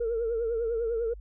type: tone with vibrato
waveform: sine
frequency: 460.3 Hz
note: A#4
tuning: 22 cents flat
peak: -25 dBFS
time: 0-1.14 s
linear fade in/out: 10 ms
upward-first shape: triangle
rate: 10 Hz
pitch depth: 80 cents each way
effects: tanh soft clip ceiling -22 dBFS + added 50 Hz sine -41 dBFS peak until 1.2 s